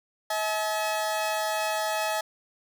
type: tone pair together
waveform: sawtooth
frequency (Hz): 641 / 853.8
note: E5 / G#5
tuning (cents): -49 / +48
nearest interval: perfect fourth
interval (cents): 497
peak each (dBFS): -25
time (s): 0.3-2.21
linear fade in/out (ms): 5
effects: none